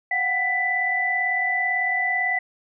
sine tone cluster, 723 / 761 / 1987 Hz, F#5 / F#5 / B6, -40 / +48 / +10 cents, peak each -29 / -30 / -21 dBFS, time 0.11-2.39 s, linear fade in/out 5 ms, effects none

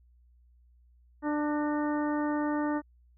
harmonic tone with a mistuned harmonic, 297.1 Hz, D4, 20 cents sharp, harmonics 1 / 2 / 3 / 4 / 5 / 6, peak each -28 / -36 / -36 / -40 / -43 / -43 dBFS, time 1.22-2.82 s, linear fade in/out 50 ms, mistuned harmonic 6, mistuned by +43 cents, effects added 60 Hz sine -58 dBFS peak until 3.17 s

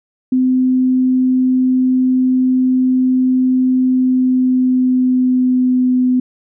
sine tone with pitch glide, 256.3 to 252.5 Hz, C4 to B3, -36 to +39 cents, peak -10 dBFS, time 0.32-6.2 s, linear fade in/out 5 ms, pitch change -25 cents, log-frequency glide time 3.85-6.01 s, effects none

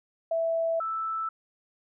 sine tone pair in turn, 659.3 / 1318.6 Hz, E5 / E6, 0 / 0 cents, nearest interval octave, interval 1200 cents, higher second, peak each -24 / -28 dBFS, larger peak first, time 0.31-0.8 / 0.8-1.29 s, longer neither, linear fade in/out 5 ms, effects none

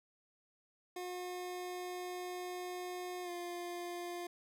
25% pulse tone with pitch glide, 360 to 350.2 Hz, F#4 to F4, -47 to +5 cents, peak -37 dBFS, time 0.96-4.27 s, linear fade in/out 5 ms, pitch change -48 cents, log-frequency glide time 3.23-3.3 s, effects none

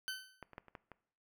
20% pulse tone with exponential decay, 1525 Hz, G6, 48 cents flat, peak -31 dBFS, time 0.08-0.44 s, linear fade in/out 0 ms, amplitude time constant 77 ms
clicks, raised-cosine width 0.5 ms, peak -31 / -38 / -30 / -40 / -32 / -35 dBFS, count 6, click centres 0.427 / 0.533 / 0.581 / 0.683 / 0.752 / 0.917 s
effects noise-tail reverb RT60 0.6 s tail -20 dB re dry

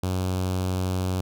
sawtooth tone with notch filter, 92.5 Hz, F#2, in tune, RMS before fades -26 dBFS, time 0.03-1.21 s, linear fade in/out 5 ms, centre 1900 Hz, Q 1.4, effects none

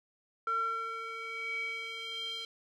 square tone with band-pass filter sweep, 453.4 Hz, A#4, 48 cents flat, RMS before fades -37 dBFS, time 0.47-2.45 s, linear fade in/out 2 ms, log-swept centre 1300 to 3500 Hz, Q 6.7, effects none

